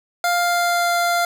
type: tone with pitch glide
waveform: 25% pulse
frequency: 700 to 694.8 Hz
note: F5 to F5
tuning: +4 to -9 cents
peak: -13 dBFS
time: 0.24-1.25 s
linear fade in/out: 2 ms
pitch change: -13 cents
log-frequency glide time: 0.39-0.95 s
effects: none